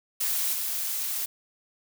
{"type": "noise with level steps", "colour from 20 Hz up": "blue", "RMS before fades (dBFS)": [-27, -30], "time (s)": [0.2, 1.26], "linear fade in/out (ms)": 10, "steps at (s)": 0.53, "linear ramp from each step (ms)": 2, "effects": []}